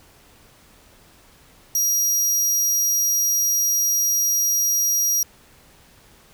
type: tone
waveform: sawtooth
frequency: 5730 Hz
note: F8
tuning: 44 cents sharp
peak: -15 dBFS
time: 1.75-5.23 s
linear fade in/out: 2 ms
effects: pink hiss -52 dBFS RMS until 6.33 s